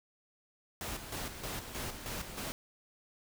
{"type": "noise with tremolo", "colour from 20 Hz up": "pink", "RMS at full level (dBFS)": -39, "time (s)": [0.81, 2.52], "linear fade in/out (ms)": 0, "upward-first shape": "square", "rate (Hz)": 3.2, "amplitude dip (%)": 55, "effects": []}